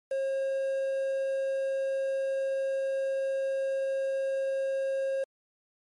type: tone with quantisation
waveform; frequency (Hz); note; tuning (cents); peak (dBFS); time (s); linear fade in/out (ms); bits
triangle; 539; C#5; -49; -25; 0.11-5.24; 5; 8
effects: MP3 48 kbps